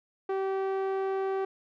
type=tone with low-pass filter; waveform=sawtooth; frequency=385.8 Hz; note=G4; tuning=28 cents flat; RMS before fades=-30 dBFS; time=0.29-1.45 s; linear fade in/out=5 ms; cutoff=1200 Hz; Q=0.59; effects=none